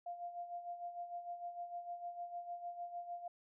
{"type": "tone with tremolo", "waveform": "sine", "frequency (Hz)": 698.5, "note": "F5", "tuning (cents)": 0, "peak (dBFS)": -40, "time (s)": [0.06, 3.28], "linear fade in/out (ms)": 5, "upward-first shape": "sine", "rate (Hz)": 6.6, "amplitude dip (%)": 65, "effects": []}